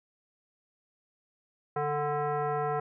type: tone with frequency modulation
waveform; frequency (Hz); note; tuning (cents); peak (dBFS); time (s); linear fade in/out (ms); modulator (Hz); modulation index
sine; 146.83; D3; 0; -27; 1.76-2.8; 5; 590; 1.8
effects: none